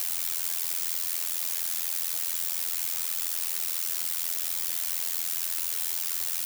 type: noise with amplitude modulation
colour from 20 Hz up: blue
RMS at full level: -26 dBFS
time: 0-6.45 s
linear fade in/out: 0 ms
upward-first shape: sine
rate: 84.2 Hz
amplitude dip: 95%
effects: none